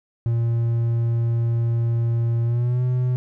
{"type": "tone with pitch glide", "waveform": "triangle", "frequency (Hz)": [116.54, 125.63], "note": ["A#2", "B2"], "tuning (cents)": [0, 30], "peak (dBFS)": -16, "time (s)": [0.26, 3.16], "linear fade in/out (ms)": 0, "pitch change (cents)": 130, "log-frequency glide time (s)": [2.44, 2.83], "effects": []}